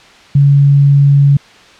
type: tone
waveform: sine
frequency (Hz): 141.1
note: C#3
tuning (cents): +31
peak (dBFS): -4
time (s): 0.35-1.37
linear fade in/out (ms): 5
effects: white hiss -40 dBFS RMS until 1.79 s + low-pass 4000 Hz 12 dB/octave